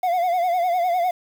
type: tone with vibrato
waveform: triangle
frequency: 710 Hz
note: F5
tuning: 28 cents sharp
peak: -16 dBFS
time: 0.03-1.11 s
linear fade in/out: 5 ms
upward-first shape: sine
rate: 9.9 Hz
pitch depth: 81 cents each way
effects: 7-bit